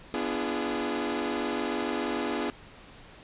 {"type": "chord", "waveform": "sawtooth", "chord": "B diminished seventh", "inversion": "none", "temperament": "equal with one note detuned", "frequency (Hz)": [246.9, 293.7, 341.1, 415.3], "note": ["B3", "D4", "F4", "Ab4"], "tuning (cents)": [0, 0, -41, 0], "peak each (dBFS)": -30, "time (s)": [0.14, 2.5], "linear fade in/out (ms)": 0, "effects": ["pink hiss -50 dBFS RMS until 3.23 s", "resampled to 8000 Hz"]}